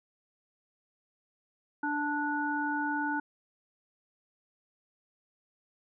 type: harmonic tone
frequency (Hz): 293.7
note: D4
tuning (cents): 0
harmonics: 1 / 3 / 5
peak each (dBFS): -33 / -33 / -33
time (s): 1.83-3.2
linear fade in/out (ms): 5
effects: none